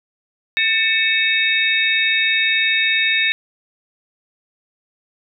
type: tone cluster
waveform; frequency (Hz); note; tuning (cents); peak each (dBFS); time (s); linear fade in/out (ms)
sine; 1787 / 2230 / 2605 / 3727; A6 / C#7 / E7 / A#7; +26 / +10 / -21 / -1; -20; 0.57-3.32; 0
effects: none